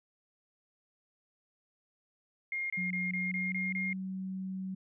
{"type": "tone bursts", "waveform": "sine", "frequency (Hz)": 2129, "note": "C7", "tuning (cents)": 30, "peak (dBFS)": -32, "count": 7, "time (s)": [2.52, 3.93], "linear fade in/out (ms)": 2, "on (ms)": 180, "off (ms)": 25}
{"type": "tone with pitch glide", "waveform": "sine", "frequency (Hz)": [181.8, 188.97], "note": ["F#3", "F#3"], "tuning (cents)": [-30, 37], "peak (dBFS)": -35, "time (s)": [2.77, 4.75], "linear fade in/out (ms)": 10, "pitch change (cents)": 67, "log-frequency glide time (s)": [3.09, 3.94]}
{"effects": []}